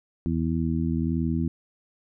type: harmonic tone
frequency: 81.5 Hz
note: E2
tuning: 19 cents flat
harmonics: 1 / 2 / 3 / 4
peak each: -29 / -27 / -27 / -32 dBFS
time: 0.26-1.48 s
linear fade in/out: 0 ms
effects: none